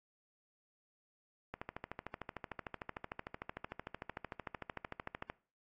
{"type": "click train", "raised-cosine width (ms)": 0.5, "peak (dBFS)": -26, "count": 51, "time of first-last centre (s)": [1.54, 5.299], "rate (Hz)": 13.3, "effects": ["noise-tail reverb RT60 0.4 s tail -21 dB re dry", "AAC 32 kbps"]}